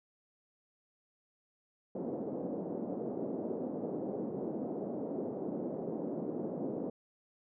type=band-pass noise; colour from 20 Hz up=pink; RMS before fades=-38 dBFS; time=1.95-6.9 s; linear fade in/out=5 ms; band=200 to 570 Hz; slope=24 dB/octave; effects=none